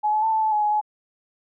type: tone with pitch steps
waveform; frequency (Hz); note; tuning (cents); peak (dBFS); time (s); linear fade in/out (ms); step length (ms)
sine; 846 / 857 / 887 / 877 / 870 / 844 / 839 / 847; G#5 / A5 / A5 / A5 / A5 / G#5 / G#5 / G#5; +32 / -46 / +14 / -6 / -20 / +28 / +17 / +34; -18; 0.03-0.814; 20; 98
effects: none